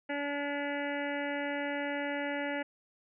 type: harmonic tone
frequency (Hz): 286.4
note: D4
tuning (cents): -43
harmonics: 1 / 2 / 3 / 5 / 6 / 7 / 8 / 9 / 10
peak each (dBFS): -37 / -37 / -41 / -44 / -41 / -41 / -46 / -52 / -49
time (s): 0.09-2.63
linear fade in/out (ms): 10
effects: none